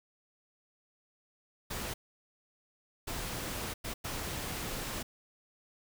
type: noise bursts at uneven times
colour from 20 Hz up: pink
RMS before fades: -38 dBFS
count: 4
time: 1.7-1.94 / 3.07-3.74 / 3.84-3.94 / 4.04-5.03 s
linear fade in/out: 10 ms
effects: none